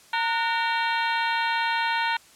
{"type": "harmonic tone with a mistuned harmonic", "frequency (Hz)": 458.7, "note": "A#4", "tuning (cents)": -28, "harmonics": [2, 3, 4, 5, 6, 7, 8, 9], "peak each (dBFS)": [-25, -29, -31, -33, -35, -36, -37, -38], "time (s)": [0.13, 2.17], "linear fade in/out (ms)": 5, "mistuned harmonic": 3, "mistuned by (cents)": 110, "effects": ["white hiss -53 dBFS RMS until 2.35 s", "low-pass 10000 Hz 12 dB/octave"]}